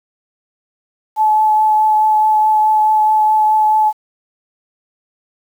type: tone with vibrato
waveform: sine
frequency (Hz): 861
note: A5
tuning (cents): -38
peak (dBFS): -9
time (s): 1.16-3.93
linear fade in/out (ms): 50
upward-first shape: triangle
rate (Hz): 4.7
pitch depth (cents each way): 13
effects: 7-bit